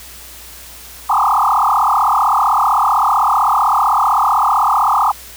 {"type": "tone with frequency modulation", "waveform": "sine", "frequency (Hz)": 1022, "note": "C6", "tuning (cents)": -41, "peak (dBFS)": -10, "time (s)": [1.09, 5.12], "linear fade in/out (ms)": 10, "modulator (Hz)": 35.7, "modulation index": 6.8, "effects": ["added 60 Hz sine -42 dBFS peak until 5.36 s", "white hiss -36 dBFS RMS until 5.36 s"]}